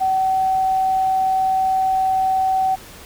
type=tone; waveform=sine; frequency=760 Hz; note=F#5; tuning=46 cents sharp; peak=-15 dBFS; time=0-2.76 s; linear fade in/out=20 ms; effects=pink hiss -40 dBFS RMS until 3.05 s